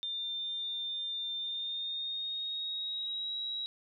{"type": "tone with pitch glide", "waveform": "sine", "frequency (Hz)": [3601, 3859], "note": ["A7", "B7"], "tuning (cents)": [39, -41], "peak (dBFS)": -34, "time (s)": [0.03, 3.66], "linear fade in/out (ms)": 0, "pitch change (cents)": 120, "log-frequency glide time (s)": [1.42, 3.34], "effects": []}